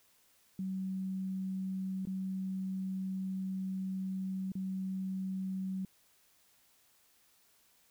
sine tone with dropouts, 189.5 Hz, F#3, 42 cents sharp, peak -34 dBFS, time 0.59-5.85 s, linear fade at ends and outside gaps 2 ms, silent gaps 2.053-2.071 / 4.519-4.553 s, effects white hiss -68 dBFS RMS until 7.9 s

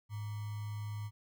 sine tone with sample-and-hold, 105.1 Hz, G#2, 21 cents sharp, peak -37 dBFS, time 0.09-1.11 s, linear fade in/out 50 ms, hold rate 1050 Hz, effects none

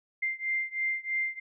sine beating tone pair, 2093 / 2096.1 Hz, C7 / C7, 0 / +3 cents, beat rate 3.1 Hz, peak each -31 / -32 dBFS, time 0.22-1.4 s, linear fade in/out 10 ms, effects none

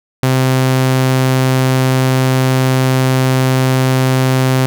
sawtooth tone, 130.3 Hz, C3, 7 cents flat, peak -6 dBFS, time 0.23-4.66 s, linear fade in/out 0 ms, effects none

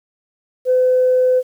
sine tone, 508 Hz, B4, 49 cents sharp, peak -10 dBFS, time 0.65-1.43 s, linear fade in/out 50 ms, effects tanh soft clip ceiling -6 dBFS + 8-bit

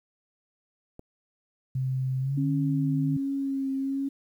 click, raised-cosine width 2 ms, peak -29 dBFS, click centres 0.994 s
sine tone with pitch glide, 130.7 to 149.27 Hz, C3 to D3, -1 to +29 cents, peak -25 dBFS, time 1.75-3.17 s, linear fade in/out 5 ms, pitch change +230 cents, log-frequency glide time 2.2-2.48 s
sine tone with vibrato, 272.2 Hz, C#4, 31 cents flat, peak -26 dBFS, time 2.37-4.09 s, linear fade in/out 10 ms, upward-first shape triangle, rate 1.3 Hz, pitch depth 26 cents each way
effects 10-bit

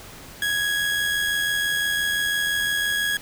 30% pulse tone with amplitude modulation, 1661.2 Hz, G#6, in tune, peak -17 dBFS, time 0.42-3.17 s, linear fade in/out 2 ms, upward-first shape sine, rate 85.9 Hz, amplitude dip 35%, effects pink hiss -42 dBFS RMS until 3.21 s

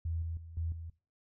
sine tone with level steps, 82.5 Hz, E2, 2 cents sharp, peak -32 / -35 / -46 / -32 / -41 dBFS, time 0.05-0.9 s, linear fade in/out 5 ms, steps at 0.22 / 0.37 / 0.57 / 0.72 s, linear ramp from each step 2 ms, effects noise-tail reverb RT60 0.3 s tail -19 dB re dry

